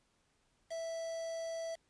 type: tone with quantisation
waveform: triangle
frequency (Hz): 658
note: E5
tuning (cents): -3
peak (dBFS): -36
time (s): 0.7-1.76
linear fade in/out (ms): 20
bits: 8
effects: pink hiss -75 dBFS RMS until 1.89 s + resampled to 22050 Hz